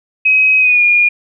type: tone with pitch glide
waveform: sine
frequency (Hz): 2537 to 2428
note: D#7 to D#7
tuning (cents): +33 to -43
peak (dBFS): -7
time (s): 0.25-1.09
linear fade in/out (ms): 10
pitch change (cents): -76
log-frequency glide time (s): 0.59-0.82
effects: none